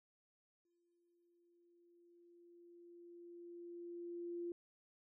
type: tone with exponential growth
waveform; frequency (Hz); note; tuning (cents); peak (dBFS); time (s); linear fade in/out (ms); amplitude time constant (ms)
sine; 345.7; F4; -18; -40; 0.65-4.52; 2; 840
effects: none